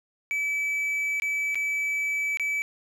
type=tone with dropouts; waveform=triangle; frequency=2300 Hz; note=D7; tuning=37 cents flat; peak=-23 dBFS; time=0.31-2.62 s; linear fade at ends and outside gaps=0 ms; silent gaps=1.199-1.221 / 1.546-1.555 / 2.372-2.397 s; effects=none